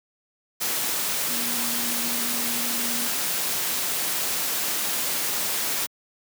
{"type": "tone in noise", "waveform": "sine", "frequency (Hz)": 237.5, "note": "A#3", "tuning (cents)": 33, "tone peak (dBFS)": -34, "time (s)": [1.29, 3.08], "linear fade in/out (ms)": 20, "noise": "white", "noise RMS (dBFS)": -26, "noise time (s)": [0.6, 5.87], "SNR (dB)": -11, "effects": ["high-pass 150 Hz 12 dB/octave"]}